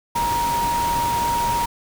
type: tone in noise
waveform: sine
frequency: 942 Hz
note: A#5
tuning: 18 cents sharp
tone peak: -19 dBFS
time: 0.15-1.66 s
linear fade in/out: 10 ms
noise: pink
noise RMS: -28 dBFS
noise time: 0.15-1.66 s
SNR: +6 dB
effects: none